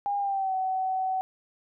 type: tone with pitch glide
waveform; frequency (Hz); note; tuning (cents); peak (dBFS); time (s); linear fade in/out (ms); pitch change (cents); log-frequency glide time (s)
sine; 809 to 754.8; G#5 to F#5; -46 to +34; -25; 0.06-1.21; 0; -120; 0.18-0.54
effects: none